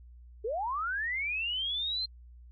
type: linear sweep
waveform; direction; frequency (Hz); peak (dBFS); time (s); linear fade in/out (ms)
sine; up; 400 to 4186; -30; 0.44-2.06; 10
effects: added 60 Hz sine -49 dBFS peak until 2.51 s + AAC 32 kbps